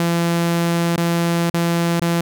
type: tone with dropouts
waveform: sawtooth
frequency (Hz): 169.8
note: F3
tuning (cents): -48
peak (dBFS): -12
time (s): 0-2.21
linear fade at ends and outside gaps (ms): 2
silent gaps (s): 0.962-0.978 / 1.499-1.54 / 1.997-2.017
effects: none